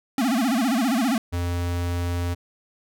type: tone with vibrato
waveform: square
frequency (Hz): 246.9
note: B3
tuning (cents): 0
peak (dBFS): -20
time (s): 0.18-1.18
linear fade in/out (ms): 2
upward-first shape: sine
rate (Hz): 15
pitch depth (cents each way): 220
type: tone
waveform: square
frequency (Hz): 87.31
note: F2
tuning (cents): 0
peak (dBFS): -24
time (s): 1.32-2.35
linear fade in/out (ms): 20
effects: none